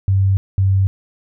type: tone pair in turn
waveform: sine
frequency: 96.8 / 96.44 Hz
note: G2 / G2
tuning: -21 / -28 cents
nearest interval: unison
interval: 7 cents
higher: first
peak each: -11 dBFS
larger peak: neither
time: 0.08-0.37 / 0.58-0.87 s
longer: neither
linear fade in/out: 0 ms
effects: none